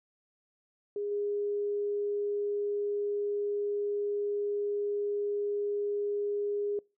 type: tone with level steps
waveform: sine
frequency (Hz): 410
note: G#4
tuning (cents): -22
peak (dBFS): -31 / -29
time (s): 0.96-6.79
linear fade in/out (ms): 2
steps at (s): 1.11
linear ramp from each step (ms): 5
effects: noise-tail reverb RT60 0.3 s tail -26 dB re dry